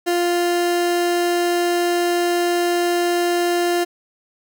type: tone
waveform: 30% pulse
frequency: 349.2 Hz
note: F4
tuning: in tune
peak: -14 dBFS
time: 0.06-3.85 s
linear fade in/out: 20 ms
effects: none